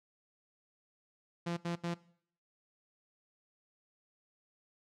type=tone bursts; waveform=sawtooth; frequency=171.4 Hz; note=F3; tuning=32 cents flat; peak=-30 dBFS; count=3; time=1.46-1.944 s; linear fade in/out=10 ms; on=110 ms; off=77 ms; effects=noise-tail reverb RT60 0.6 s tail -20 dB re dry + low-pass 6000 Hz 12 dB/octave